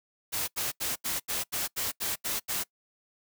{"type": "noise bursts", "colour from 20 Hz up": "white", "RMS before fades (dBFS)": -31, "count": 10, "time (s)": [0.32, 2.64], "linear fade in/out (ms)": 20, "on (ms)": 160, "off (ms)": 80, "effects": ["noise-tail reverb RT60 0.1 s tail -23 dB re dry"]}